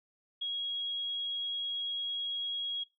sine tone, 3303 Hz, G#7, 10 cents flat, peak -32 dBFS, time 0.41-2.84 s, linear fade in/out 10 ms, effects noise-tail reverb RT60 0.2 s tail -21 dB re dry

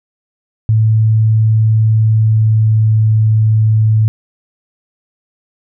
sine tone with pitch glide, 110 to 109.3 Hz, A2 to A2, 0 to -11 cents, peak -7 dBFS, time 0.69-4.08 s, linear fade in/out 0 ms, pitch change -11 cents, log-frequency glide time 1.94-2.98 s, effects none

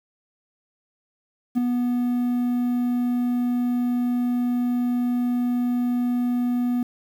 triangle tone with ADSR envelope, 244.6 Hz, B3, 16 cents flat, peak -13 dBFS, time 1.55-6.83 s, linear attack 28 ms, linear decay 6 ms, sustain -5 dB, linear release 3 ms, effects 8-bit

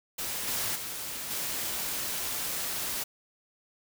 white noise with level steps, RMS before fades -34 / -31 / -37 / -33 dBFS, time 0.18-3.04 s, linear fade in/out 10 ms, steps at 0.47 / 0.75 / 1.3 s, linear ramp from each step 10 ms, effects none

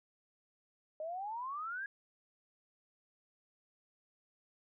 sine exponential sweep, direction up, 608 to 1661.2 Hz, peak -38 dBFS, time 1-1.86 s, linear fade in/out 2 ms, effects none

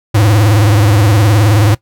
square tone with vibrato, 105.3 Hz, G#2, 24 cents sharp, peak -7 dBFS, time 0.14-1.75 s, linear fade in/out 10 ms, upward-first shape triangle, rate 19 Hz, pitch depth 170 cents each way, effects noise-tail reverb RT60 0.1 s tail -19 dB re dry

